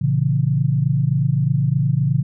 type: chord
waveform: sine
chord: A# diminished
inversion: none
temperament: just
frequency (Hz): 116.54 / 139.85 / 167.82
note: A#2 / C#3 / E3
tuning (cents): 0 / +16 / +31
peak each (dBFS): -21 / -17 / -22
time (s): 0.01-2.23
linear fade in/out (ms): 10
effects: none